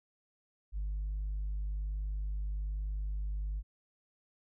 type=tone; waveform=sine; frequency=50.6 Hz; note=G#1; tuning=44 cents flat; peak=-31 dBFS; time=0.72-3.63 s; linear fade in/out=50 ms; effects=tanh soft clip ceiling -31 dBFS